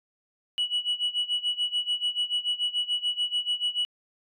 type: tone with tremolo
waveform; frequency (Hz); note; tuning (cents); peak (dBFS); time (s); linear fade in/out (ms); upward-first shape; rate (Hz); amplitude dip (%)
sine; 2937; F#7; -13; -20; 0.58-3.85; 0; sine; 6.9; 90
effects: tanh soft clip ceiling -21 dBFS